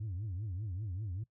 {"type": "tone with vibrato", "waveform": "sine", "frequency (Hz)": 98.3, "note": "G2", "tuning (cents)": 5, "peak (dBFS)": -34, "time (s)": [0, 1.24], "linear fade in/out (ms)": 10, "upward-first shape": "triangle", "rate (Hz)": 5.1, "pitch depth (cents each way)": 270, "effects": ["noise-tail reverb RT60 0.1 s tail -21 dB re dry", "tanh soft clip ceiling -34 dBFS"]}